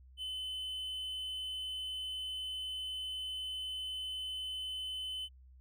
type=tone; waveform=triangle; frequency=3036 Hz; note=F#7; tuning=44 cents sharp; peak=-36 dBFS; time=0.17-5.29 s; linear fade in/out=50 ms; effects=added 64 Hz sine -55 dBFS peak until 5.6 s